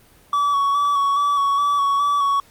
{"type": "tone with vibrato", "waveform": "triangle", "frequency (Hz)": 1134, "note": "C#6", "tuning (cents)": 39, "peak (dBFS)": -14, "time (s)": [0.33, 2.4], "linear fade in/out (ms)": 2, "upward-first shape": "square", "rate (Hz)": 2.4, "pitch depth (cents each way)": 24, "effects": ["pink hiss -52 dBFS RMS until 2.5 s", "Opus 32 kbps"]}